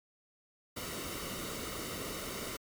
pink noise with comb filter, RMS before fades -40 dBFS, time 0.76-2.57 s, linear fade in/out 10 ms, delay 1.2 ms, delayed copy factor -0.6, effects MP3 96 kbps

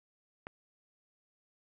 click, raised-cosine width 0.5 ms, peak -26 dBFS, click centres 0.469 s, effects none

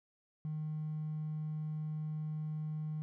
triangle tone with hard clipping, 154.2 Hz, D#3, 15 cents flat, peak -36 dBFS, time 0.45-3.02 s, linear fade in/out 0 ms, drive 3 dB, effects none

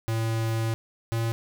square tone pair in turn, 112.8 / 114.44 Hz, A2 / A#2, +44 / -31 cents, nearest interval unison, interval 25 cents, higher second, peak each -25 dBFS, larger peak neither, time 0.08-0.74 / 1.12-1.32 s, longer first, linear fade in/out 0 ms, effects none

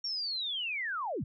sine linear sweep, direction down, 5588 to 77.78 Hz, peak -32 dBFS, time 0.04-1.24 s, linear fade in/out 5 ms, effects none

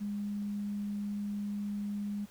sine tone, 204.7 Hz, G#3, 25 cents flat, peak -33 dBFS, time 0-2.26 s, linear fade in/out 20 ms, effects pink hiss -59 dBFS RMS until 2.3 s

